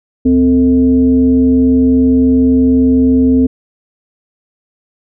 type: tone with frequency modulation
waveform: sine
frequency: 258.7 Hz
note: C4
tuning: 19 cents flat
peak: -6 dBFS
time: 0.25-3.47 s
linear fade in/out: 10 ms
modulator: 187 Hz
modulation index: 0.54
effects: none